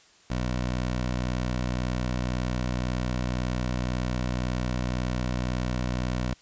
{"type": "tone", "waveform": "15% pulse", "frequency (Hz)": 61.9, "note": "B1", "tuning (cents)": 5, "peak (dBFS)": -20, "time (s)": [0.3, 6.34], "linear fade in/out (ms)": 5, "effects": ["white hiss -57 dBFS RMS until 6.41 s", "resampled to 16000 Hz"]}